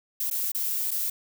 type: noise with dropouts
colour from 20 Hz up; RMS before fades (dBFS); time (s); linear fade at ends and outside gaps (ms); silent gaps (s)
violet; -28; 0.2-1.1; 5; 0.301-0.311 / 0.519-0.547 / 0.909-0.913
effects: none